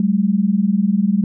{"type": "tone pair together", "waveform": "sine", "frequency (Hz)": [191.3, 211.4], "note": ["G3", "G#3"], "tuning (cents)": [-42, 31], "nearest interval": "major second", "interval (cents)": 173, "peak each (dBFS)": -16, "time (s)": [0, 1.24], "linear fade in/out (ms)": 2, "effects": []}